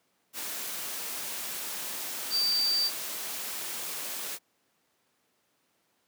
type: tone in noise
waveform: sine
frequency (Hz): 4646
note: D8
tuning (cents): -20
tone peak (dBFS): -24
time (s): 2.3-2.91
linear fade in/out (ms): 50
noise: white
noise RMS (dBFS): -36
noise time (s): 0.33-4.39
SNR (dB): +9
effects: pink hiss -72 dBFS RMS until 6.07 s + high-pass 200 Hz 12 dB/octave